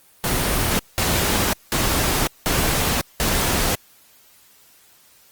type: noise bursts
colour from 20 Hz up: pink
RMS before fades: -20 dBFS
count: 5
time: 0.24-3.75 s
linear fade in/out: 0 ms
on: 550 ms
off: 190 ms
effects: white hiss -53 dBFS RMS until 5.31 s + Opus 24 kbps